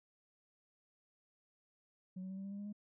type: tone with pitch steps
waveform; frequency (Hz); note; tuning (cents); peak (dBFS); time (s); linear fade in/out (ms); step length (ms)
sine; 185 / 188.02 / 191.08 / 194.2 / 197.36 / 200.6 / 203.9 / 207.2; F#3 / F#3 / G3 / G3 / G3 / G3 / G#3 / G#3; 0 / +28 / -44 / -16 / +12 / +40 / -32 / -4; -40; 2.16-2.728; 10; 71
effects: tanh soft clip ceiling -40 dBFS